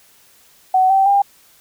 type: tone with pitch steps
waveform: sine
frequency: 750 / 774.7 / 800.1 Hz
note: F#5 / G5 / G5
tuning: +23 / -21 / +35 cents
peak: -10 dBFS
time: 0.74-1.22 s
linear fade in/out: 5 ms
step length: 160 ms
effects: white hiss -51 dBFS RMS until 1.6 s